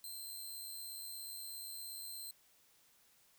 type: tone with amplitude modulation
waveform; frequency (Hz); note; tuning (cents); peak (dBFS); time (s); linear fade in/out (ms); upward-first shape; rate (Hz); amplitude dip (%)
5% pulse; 4124; C8; -26; -36; 0.04-2.31; 2; sine; 97; 40
effects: white hiss -69 dBFS RMS until 3.38 s